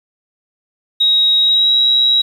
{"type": "tone with pitch glide", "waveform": "sine", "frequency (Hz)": [3800, 3857], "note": ["A#7", "B7"], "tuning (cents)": [33, -42], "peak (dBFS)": -9, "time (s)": [1, 2.22], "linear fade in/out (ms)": 10, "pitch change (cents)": 25, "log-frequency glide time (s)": [1.4, 1.7], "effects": ["7-bit"]}